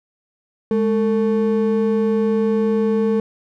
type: ring-modulated tone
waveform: triangle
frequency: 329.6 Hz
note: E4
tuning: in tune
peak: -10 dBFS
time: 0.71-3.2 s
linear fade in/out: 2 ms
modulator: 120 Hz
effects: none